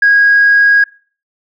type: tone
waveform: sine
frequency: 1644 Hz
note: G#6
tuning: 18 cents flat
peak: -4 dBFS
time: 0.02-0.84 s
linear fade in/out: 5 ms
effects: noise-tail reverb RT60 0.4 s tail -22 dB re dry + tanh soft clip ceiling -1 dBFS